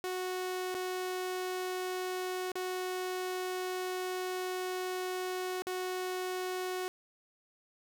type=tone with dropouts; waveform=sawtooth; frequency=368.1 Hz; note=F#4; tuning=9 cents flat; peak=-30 dBFS; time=0.04-6.88 s; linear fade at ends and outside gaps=0 ms; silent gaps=0.743-0.749 / 2.518-2.555 / 5.621-5.669 s; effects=11-bit